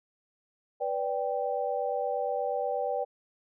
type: chord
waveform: sine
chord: G major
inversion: first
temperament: equal with one note detuned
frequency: 493.9 / 582.3 / 784 Hz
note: B4 / D5 / G5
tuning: 0 / -15 / 0 cents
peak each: -32 dBFS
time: 0.8-3.05 s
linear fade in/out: 20 ms
effects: none